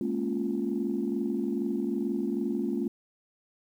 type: chord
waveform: sine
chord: Bb minor seventh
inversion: third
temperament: equal with one note detuned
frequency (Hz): 210.7 / 233.1 / 277.2 / 349.2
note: Ab3 / Bb3 / Db4 / F4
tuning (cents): +25 / 0 / 0 / 0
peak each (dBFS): -32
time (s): 0.01-2.88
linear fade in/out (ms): 2
effects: tanh soft clip ceiling -18 dBFS + 10-bit